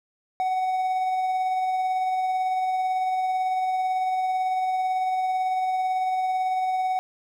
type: tone with tremolo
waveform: triangle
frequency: 747 Hz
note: F#5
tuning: 16 cents sharp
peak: -19 dBFS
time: 0.4-6.99 s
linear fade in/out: 0 ms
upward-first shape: sine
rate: 18 Hz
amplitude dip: 25%
effects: none